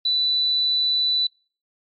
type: tone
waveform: sine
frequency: 3977 Hz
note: B7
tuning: 11 cents sharp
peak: -18 dBFS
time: 0.05-1.27 s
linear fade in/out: 5 ms
effects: noise-tail reverb RT60 0.4 s tail -26 dB re dry + MP3 32 kbps